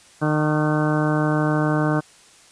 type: harmonic tone with a mistuned harmonic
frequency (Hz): 152.2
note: D#3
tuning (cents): -38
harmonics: 1 / 2 / 3 / 4 / 5 / 6 / 7 / 8 / 9 / 10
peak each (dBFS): -21 / -22 / -29 / -27 / -31 / -33 / -32 / -32 / -35 / -30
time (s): 0.21-2.01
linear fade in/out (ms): 20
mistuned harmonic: 7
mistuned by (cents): +38
effects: white hiss -50 dBFS RMS until 2.51 s + resampled to 22050 Hz